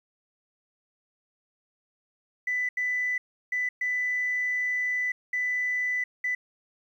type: tone bursts at uneven times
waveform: sine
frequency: 1992 Hz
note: B6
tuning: 14 cents sharp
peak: -24 dBFS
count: 6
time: 2.47-2.69 / 2.77-3.18 / 3.52-3.69 / 3.81-5.12 / 5.33-6.04 / 6.24-6.35 s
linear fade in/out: 5 ms
effects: tanh soft clip ceiling -20 dBFS + 10-bit